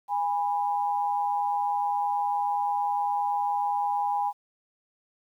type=tone pair together; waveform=sine; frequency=818.3 / 987.8 Hz; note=G#5 / B5; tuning=-26 / 0 cents; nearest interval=minor third; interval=326 cents; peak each=-25 / -30 dBFS; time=0.08-4.33 s; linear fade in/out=50 ms; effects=10-bit